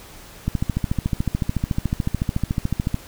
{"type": "click train", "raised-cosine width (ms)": 5, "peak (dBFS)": -8, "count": 35, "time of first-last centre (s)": [0.48, 2.944], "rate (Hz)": 13.8, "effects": ["pink hiss -43 dBFS RMS until 3.07 s"]}